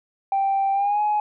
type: tone with pitch glide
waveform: sine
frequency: 784 to 840.3 Hz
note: G5 to G#5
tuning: 0 to +20 cents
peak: -17 dBFS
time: 0.32-1.2 s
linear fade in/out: 2 ms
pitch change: +120 cents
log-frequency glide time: 0.73-1.01 s
effects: tanh soft clip ceiling -15 dBFS